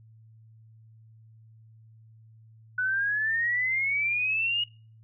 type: exponential sweep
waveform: sine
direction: up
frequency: 1480 to 2893 Hz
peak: -24 dBFS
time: 2.78-4.64 s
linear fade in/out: 5 ms
effects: noise-tail reverb RT60 0.4 s tail -23 dB re dry + added 111 Hz sine -51 dBFS peak until 5.03 s